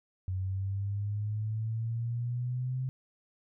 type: exponential sweep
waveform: sine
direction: up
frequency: 92.5 to 130.81 Hz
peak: -30 dBFS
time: 0.28-2.89 s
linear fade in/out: 0 ms
effects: none